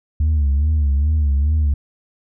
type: tone with vibrato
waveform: sine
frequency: 73.42 Hz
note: D2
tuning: in tune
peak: -11 dBFS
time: 0.2-1.74 s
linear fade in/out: 5 ms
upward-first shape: sine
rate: 2.4 Hz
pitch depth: 110 cents each way
effects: tanh soft clip ceiling -12 dBFS